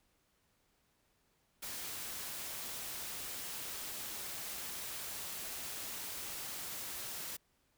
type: noise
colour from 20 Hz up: white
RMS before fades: -43 dBFS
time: 1.62-7.37 s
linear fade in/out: 10 ms
effects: pink hiss -75 dBFS RMS until 7.77 s